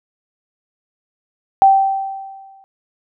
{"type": "tone with exponential decay", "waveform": "sine", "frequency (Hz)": 778, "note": "G5", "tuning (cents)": -13, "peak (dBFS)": -4, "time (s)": [1.62, 2.64], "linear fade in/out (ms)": 0, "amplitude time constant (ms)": 220, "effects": []}